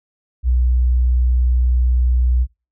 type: tone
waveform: sine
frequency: 61.74 Hz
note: B1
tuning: in tune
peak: -12 dBFS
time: 0.43-2.47 s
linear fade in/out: 50 ms
effects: noise-tail reverb RT60 0.3 s tail -25 dB re dry